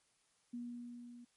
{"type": "tone with level ramp", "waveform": "sine", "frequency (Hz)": 240.5, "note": "B3", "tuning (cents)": -46, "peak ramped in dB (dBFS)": [-40, -52], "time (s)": [0.53, 1.25], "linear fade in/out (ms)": 10, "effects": ["white hiss -75 dBFS RMS until 1.36 s", "MP3 48 kbps"]}